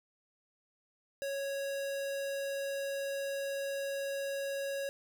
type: tone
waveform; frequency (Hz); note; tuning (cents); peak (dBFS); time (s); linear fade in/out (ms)
square; 553; C#5; -4; -35; 1.22-4.89; 0
effects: none